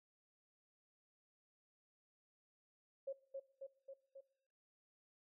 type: tone with echo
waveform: sine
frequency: 543 Hz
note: C#5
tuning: 36 cents flat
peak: -40 dBFS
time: 3.07-3.13 s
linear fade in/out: 10 ms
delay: 270 ms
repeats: 4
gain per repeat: -3 dB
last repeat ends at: 4.21 s
effects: noise-tail reverb RT60 1.0 s tail -22 dB re dry